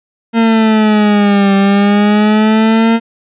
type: exponential two-way sweep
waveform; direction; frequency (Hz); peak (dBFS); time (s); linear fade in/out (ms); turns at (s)
40% pulse; down then up; 229.9 to 196 to 229.9; -6; 0.33-3; 50; 1.55
effects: resampled to 8000 Hz